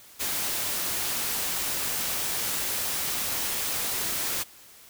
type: noise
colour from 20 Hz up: white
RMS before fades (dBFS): -29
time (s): 0.19-4.44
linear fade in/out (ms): 20
effects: white hiss -51 dBFS RMS until 4.89 s